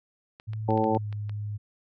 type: clicks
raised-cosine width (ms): 0.3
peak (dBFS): -29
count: 8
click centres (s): 0.399 / 0.534 / 0.706 / 0.776 / 0.841 / 0.949 / 1.127 / 1.295
type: tone with pitch glide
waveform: sine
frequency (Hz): 108.7 to 104.33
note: A2 to G#2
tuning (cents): -21 to +8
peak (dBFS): -30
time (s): 0.47-1.58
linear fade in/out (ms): 20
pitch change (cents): -71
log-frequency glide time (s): 0.78-1.1
type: harmonic tone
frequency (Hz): 110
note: A2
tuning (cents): 0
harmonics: 1 / 2 / 3 / 4 / 5 / 7 / 8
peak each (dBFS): -29 / -29 / -29 / -29 / -29 / -29 / -29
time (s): 0.68-0.98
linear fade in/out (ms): 10
effects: none